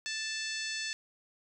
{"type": "harmonic tone", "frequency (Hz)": 880, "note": "A5", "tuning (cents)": 0, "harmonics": [2, 3, 4, 5, 6, 7, 8, 9], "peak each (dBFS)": [-39, -41, -43, -41, -43, -44, -49, -48], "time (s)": [0.06, 0.93], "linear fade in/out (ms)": 0, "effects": []}